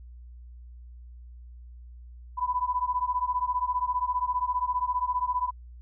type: beating tone pair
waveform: sine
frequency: 987.8 / 1002.8 Hz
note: B5 / B5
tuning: 0 / +26 cents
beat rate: 15 Hz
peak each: -28 dBFS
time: 2.37-5.51 s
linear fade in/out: 20 ms
effects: added 60 Hz sine -43 dBFS peak until 5.81 s